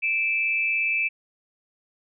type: tone pair together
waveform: sine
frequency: 2349 / 2612 Hz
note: D7 / E7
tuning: 0 / -17 cents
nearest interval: major second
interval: 183 cents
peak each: -24 dBFS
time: 0.02-1.09 s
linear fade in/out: 20 ms
effects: none